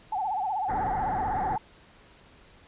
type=tone with vibrato; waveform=sine; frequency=805 Hz; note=G5; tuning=46 cents sharp; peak=-26 dBFS; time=0.12-1.58 s; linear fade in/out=5 ms; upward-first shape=sine; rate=16 Hz; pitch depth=160 cents each way
type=low-pass noise; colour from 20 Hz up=pink; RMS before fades=-35 dBFS; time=0.68-1.57 s; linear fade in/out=20 ms; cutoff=2000 Hz; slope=96 dB/octave
effects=pink hiss -55 dBFS RMS until 2.67 s + resampled to 8000 Hz